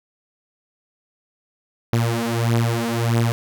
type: beating tone pair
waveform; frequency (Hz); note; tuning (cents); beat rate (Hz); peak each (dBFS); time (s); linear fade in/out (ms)
sawtooth; 115.6 / 117.2; A#2 / A#2; -14 / +10; 1.6; -17; 1.93-3.32; 0
effects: none